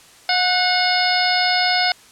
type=harmonic tone with a mistuned harmonic; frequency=724 Hz; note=F#5; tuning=38 cents flat; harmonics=1 / 2 / 3 / 4 / 5 / 6 / 7; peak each=-20 / -23 / -23 / -28 / -27 / -23 / -22 dBFS; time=0.29-1.92 s; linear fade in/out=2 ms; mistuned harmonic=2; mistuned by=+42 cents; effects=white hiss -47 dBFS RMS until 2.11 s + low-pass 9000 Hz 12 dB/octave